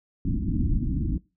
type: low-pass noise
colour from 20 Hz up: pink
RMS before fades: -25 dBFS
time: 0.25-1.18 s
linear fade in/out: 2 ms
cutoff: 320 Hz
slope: 96 dB/octave
effects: noise-tail reverb RT60 0.3 s tail -23 dB re dry